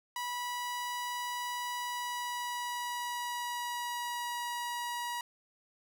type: tone with pitch glide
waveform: sawtooth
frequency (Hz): 977 to 961.3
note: B5 to B5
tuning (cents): -19 to -47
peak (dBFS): -31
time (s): 0.16-5.21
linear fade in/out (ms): 2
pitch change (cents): -28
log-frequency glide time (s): 1.77-4.46
effects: none